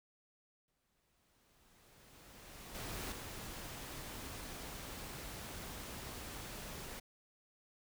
pink noise with exponential growth, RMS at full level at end -44 dBFS, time 0.68-3.12 s, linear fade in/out 1 ms, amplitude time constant 530 ms
pink noise, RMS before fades -47 dBFS, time 2.74-7 s, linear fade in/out 10 ms
effects none

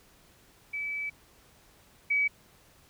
sine tone pair in turn, 2300 / 2278 Hz, D7 / C#7, -37 / +47 cents, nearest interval unison, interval 16 cents, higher first, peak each -31 / -23 dBFS, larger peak second, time 0.73-1.1 / 2.1-2.28 s, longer first, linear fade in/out 10 ms, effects pink hiss -60 dBFS RMS until 2.89 s

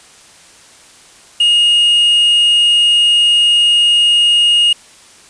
triangle tone with quantisation, 2860 Hz, F7, 41 cents sharp, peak -6 dBFS, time 1.4-4.73 s, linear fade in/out 5 ms, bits 5, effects white hiss -42 dBFS RMS until 5.29 s + resampled to 22050 Hz

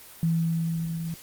sine tone with level ramp, 164.8 Hz, E3, in tune, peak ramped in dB -20 to -29 dBFS, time 0.23-1.14 s, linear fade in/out 0 ms, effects white hiss -47 dBFS RMS until 1.22 s + Opus 24 kbps

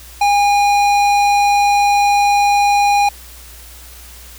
sine tone with tanh clipping, 814 Hz, G#5, 35 cents flat, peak -12 dBFS, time 0.21-3.09 s, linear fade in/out 5 ms, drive 17 dB, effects added 60 Hz sine -38 dBFS peak until 4.38 s + white hiss -39 dBFS RMS until 4.38 s

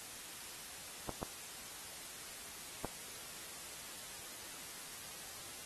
clicks, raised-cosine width 1 ms, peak -24 dBFS, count 3, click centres 1.093 / 1.229 / 2.847 s, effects white hiss -49 dBFS RMS until 5.65 s + AAC 32 kbps

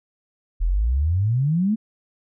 sine exponential sweep, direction up, 38.89 to 227 Hz, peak -17 dBFS, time 0.6-1.76 s, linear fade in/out 20 ms, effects none

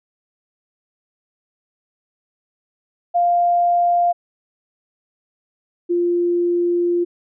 sine tone pair in turn, 698.5 / 348.4 Hz, F5 / F4, 0 / -4 cents, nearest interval octave, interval 1204 cents, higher first, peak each -13 / -15 dBFS, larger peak first, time 3.14-4.13 / 5.89-7.05 s, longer second, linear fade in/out 20 ms, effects none

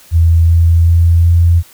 sine tone with pitch steps, 83 / 83.72 / 84.45 / 85.19 Hz, E2 / E2 / E2 / F2, +12 / +27 / +42 / -42 cents, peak -5 dBFS, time 0.11-1.63 s, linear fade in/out 50 ms, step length 380 ms, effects white hiss -42 dBFS RMS until 1.73 s

